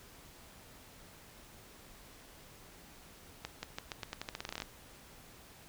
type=accelerating click train; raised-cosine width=0.2 ms; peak=-21 dBFS; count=17; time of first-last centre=3.45-4.621 s; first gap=180 ms; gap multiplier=0.86; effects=pink hiss -56 dBFS RMS until 5.68 s